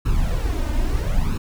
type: noise with flanger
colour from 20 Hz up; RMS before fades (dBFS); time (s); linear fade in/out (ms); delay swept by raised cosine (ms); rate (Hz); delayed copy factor
brown; -20; 0.05-1.38; 10; 0.74 to 3.34; 0.76; +0.75
effects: none